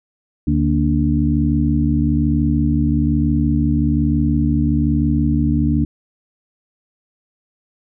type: harmonic tone with a mistuned harmonic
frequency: 73.42 Hz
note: D2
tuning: in tune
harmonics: 1 / 2 / 3 / 4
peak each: -19 / -19 / -19 / -19 dBFS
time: 0.47-5.85 s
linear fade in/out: 5 ms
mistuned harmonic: 3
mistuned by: +94 cents
effects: none